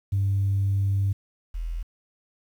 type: tone pair in turn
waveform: sine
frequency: 98.5 / 41.41 Hz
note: G2 / E1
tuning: +9 / +9 cents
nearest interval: octave + minor third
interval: 1500 cents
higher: first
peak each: -19 / -27 dBFS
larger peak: first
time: 0.12-1.13 / 1.54-1.83 s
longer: first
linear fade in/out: 10 ms
effects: tanh soft clip ceiling -17 dBFS + 9-bit